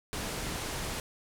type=low-pass noise; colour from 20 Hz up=pink; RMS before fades=-36 dBFS; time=0.13-1 s; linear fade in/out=0 ms; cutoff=12000 Hz; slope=24 dB/octave; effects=none